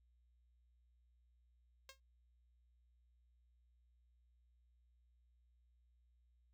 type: tone with exponential decay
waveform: 5% pulse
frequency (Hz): 537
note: C5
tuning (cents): +45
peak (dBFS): -39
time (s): 1.89-2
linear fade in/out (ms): 2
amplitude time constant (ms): 22
effects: added 60 Hz sine -70 dBFS peak until 6.53 s